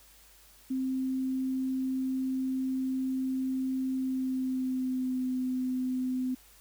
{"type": "tone with pitch glide", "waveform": "sine", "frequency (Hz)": [261.6, 255.6], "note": ["C4", "C4"], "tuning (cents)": [0, -40], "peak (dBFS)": -28, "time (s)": [0.7, 6.35], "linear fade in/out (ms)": 10, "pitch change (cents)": -40, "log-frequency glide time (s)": [3.94, 5.24], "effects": ["added 50 Hz sine -62 dBFS peak until 6.6 s", "white hiss -58 dBFS RMS until 6.6 s"]}